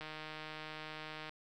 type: click train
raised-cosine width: 0.3 ms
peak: -29 dBFS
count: 200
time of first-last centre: 0.01-1.294 s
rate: 155 Hz
effects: 11-bit